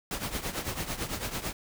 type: noise with tremolo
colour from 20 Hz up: pink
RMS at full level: -31 dBFS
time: 0.11-1.53 s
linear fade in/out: 2 ms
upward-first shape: triangle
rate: 9 Hz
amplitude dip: 80%
effects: none